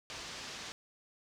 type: low-pass noise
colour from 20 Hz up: white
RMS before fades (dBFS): -45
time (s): 0.1-0.72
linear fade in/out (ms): 0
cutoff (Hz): 5900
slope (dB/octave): 24
effects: none